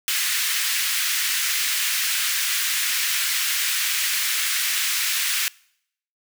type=high-pass noise; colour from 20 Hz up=pink; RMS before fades=-23 dBFS; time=0.08-5.48 s; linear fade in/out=0 ms; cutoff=1700 Hz; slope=24 dB/octave; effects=noise-tail reverb RT60 0.7 s tail -24 dB re dry